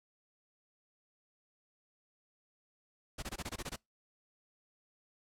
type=noise bursts; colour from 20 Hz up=pink; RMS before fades=-40 dBFS; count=9; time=3.18-3.762 s; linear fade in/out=10 ms; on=46 ms; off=21 ms; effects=noise-tail reverb RT60 0.2 s tail -26 dB re dry + low-pass 11000 Hz 12 dB/octave